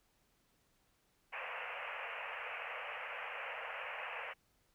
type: band-pass noise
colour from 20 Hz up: white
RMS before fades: -44 dBFS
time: 1.32-4.34 s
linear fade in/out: 20 ms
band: 470 to 2800 Hz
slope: 96 dB/octave
effects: pink hiss -75 dBFS RMS until 4.74 s